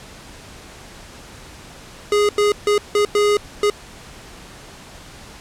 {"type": "tone bursts at uneven times", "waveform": "square", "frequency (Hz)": 413.7, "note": "G#4", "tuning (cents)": -7, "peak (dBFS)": -14, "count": 6, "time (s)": [[2.12, 2.29], [2.38, 2.52], [2.67, 2.78], [2.95, 3.05], [3.15, 3.37], [3.63, 3.7]], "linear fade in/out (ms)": 2, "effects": ["pink hiss -40 dBFS RMS until 5.4 s", "low-pass 9000 Hz 12 dB/octave"]}